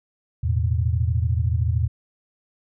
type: chord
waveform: sine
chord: E suspended fourth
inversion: none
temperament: equal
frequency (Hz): 82.41 / 110 / 123.47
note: E2 / A2 / B2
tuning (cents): 0 / 0 / 0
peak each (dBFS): -21 / -23 / -26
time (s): 0.43-1.88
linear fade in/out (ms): 10
effects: none